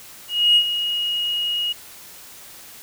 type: tone with ADSR envelope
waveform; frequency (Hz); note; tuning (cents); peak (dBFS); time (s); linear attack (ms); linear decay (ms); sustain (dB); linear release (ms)
sine; 2882; F#7; -46; -9; 0.28-1.73; 280; 72; -11; 13
effects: tanh soft clip ceiling -7 dBFS + white hiss -42 dBFS RMS until 2.82 s